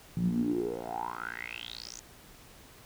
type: tone with band-pass filter sweep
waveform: 10% pulse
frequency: 58.27 Hz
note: A#1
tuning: in tune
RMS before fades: -34 dBFS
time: 0.17-2 s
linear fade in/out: 0 ms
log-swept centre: 150 to 6800 Hz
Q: 9.2
effects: pink hiss -54 dBFS RMS until 2.85 s